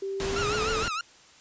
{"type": "tone with pitch glide", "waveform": "sine", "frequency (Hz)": [390.5, 440.9], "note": ["G4", "A4"], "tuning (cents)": [-7, 4], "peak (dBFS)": -29, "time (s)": [0.02, 0.83], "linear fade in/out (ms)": 5, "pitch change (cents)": 211, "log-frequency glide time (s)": [0.3, 0.67]}
{"type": "noise", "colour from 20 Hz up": "pink", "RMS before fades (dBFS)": -32, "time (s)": [0.2, 0.88], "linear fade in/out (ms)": 0}
{"type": "tone with vibrato", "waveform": "sawtooth", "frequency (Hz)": 1320, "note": "E6", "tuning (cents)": 2, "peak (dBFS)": -25, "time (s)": [0.36, 1.01], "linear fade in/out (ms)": 2, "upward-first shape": "triangle", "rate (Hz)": 6.5, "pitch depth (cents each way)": 160}
{"effects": ["white hiss -54 dBFS RMS until 1.4 s", "resampled to 16000 Hz"]}